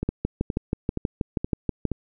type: two click trains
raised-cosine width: 3 ms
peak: -10 / -13 dBFS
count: 12 / 5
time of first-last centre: 0.09-1.853 / 0.03-1.917 s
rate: 6.24 / 2.12 Hz
effects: none